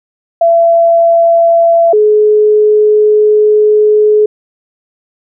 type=tone pair in turn; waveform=sine; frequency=673 / 424 Hz; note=E5 / G#4; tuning=+36 / +36 cents; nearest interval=minor sixth; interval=800 cents; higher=first; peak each=-4 dBFS; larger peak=neither; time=0.41-1.93 / 1.93-4.26 s; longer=second; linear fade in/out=5 ms; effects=none